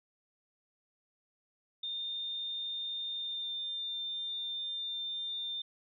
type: tone with pitch glide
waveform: sine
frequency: 3626 to 3601 Hz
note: A#7 to A7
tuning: -49 to +39 cents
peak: -35 dBFS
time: 1.83-5.62 s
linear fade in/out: 5 ms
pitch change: -12 cents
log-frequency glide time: 3.15-3.48 s
effects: none